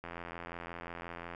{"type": "click train", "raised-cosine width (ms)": 0.5, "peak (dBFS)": -27, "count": 113, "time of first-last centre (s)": [0.04, 1.348], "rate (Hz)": 85.6, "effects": []}